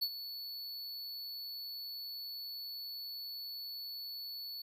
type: tone with ADSR envelope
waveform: square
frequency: 4435 Hz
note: C#8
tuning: in tune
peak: -30 dBFS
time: 0.01-4.62 s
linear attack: 17 ms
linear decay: 58 ms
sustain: -12 dB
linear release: 5 ms
effects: none